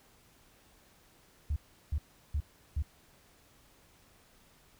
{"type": "tone bursts", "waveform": "sine", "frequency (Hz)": 73.42, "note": "D2", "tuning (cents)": 0, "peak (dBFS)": -27, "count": 4, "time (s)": [1.5, 2.824], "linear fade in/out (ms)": 5, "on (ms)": 61, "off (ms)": 360, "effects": ["tanh soft clip ceiling -24 dBFS", "pink hiss -63 dBFS RMS until 4.79 s"]}